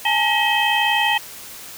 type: tone cluster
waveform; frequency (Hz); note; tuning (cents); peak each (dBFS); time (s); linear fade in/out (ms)
sine; 835 / 895 / 1906 / 2564 / 3137; G#5 / A5 / A#6 / E7 / G7; +9 / +29 / +38 / -49 / +1; -22; 0.05-1.18; 5
effects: white hiss -37 dBFS RMS until 1.77 s